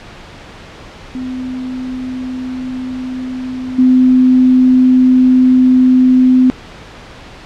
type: tone with level steps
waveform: sine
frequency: 255.3 Hz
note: C4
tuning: 42 cents flat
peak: -19 / -5 dBFS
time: 1.15-6.5 s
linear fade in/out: 0 ms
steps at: 3.78 s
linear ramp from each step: 10 ms
effects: pink hiss -34 dBFS RMS until 7.45 s + low-pass 4000 Hz 12 dB/octave